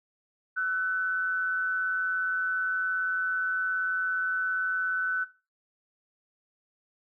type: tone pair together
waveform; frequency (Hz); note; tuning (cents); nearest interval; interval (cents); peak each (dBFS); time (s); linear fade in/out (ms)
sine; 1324 / 1502.9; E6 / F#6; +7 / +27; major second; 220; -35 / -26; 0.56-5.25; 20
effects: noise-tail reverb RT60 0.3 s tail -18 dB re dry